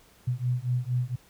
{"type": "beating tone pair", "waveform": "sine", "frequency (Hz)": [122.2, 126.5], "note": ["B2", "B2"], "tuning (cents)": [-18, 42], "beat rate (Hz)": 4.3, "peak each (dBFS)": [-28, -28], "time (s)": [0.27, 1.16], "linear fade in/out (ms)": 10, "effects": ["pink hiss -58 dBFS RMS until 1.29 s"]}